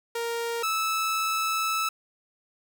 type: tone pair in turn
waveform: sawtooth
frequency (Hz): 466.2 / 1309.1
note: A#4 / E6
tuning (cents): 0 / -12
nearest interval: octave + tritone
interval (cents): 1788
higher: second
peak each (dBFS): -24 / -21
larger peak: second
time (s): 0.15-0.63 / 0.63-1.89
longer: second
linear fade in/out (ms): 5
effects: 9-bit